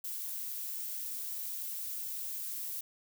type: noise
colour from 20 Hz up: violet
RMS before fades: -39 dBFS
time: 0.04-2.81 s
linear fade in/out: 5 ms
effects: none